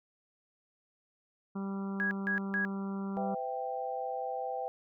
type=harmonic tone; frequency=196 Hz; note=G3; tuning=in tune; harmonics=1 / 2 / 3 / 4 / 5 / 6 / 7; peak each=-34 / -44 / -53 / -51 / -50 / -51 / -52 dBFS; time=1.55-3.35 s; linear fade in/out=10 ms
type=tone bursts; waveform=sine; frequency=1655 Hz; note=G#6; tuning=6 cents flat; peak=-29 dBFS; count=3; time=2-2.65 s; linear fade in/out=0 ms; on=110 ms; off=160 ms
type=chord; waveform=sine; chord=E minor; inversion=second; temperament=equal with one note detuned; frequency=506.9 / 659.3 / 784 Hz; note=B4 / E5 / G5; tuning=+45 / 0 / 0 cents; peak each=-38 / -40 / -36 dBFS; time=3.17-4.68 s; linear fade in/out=0 ms
effects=none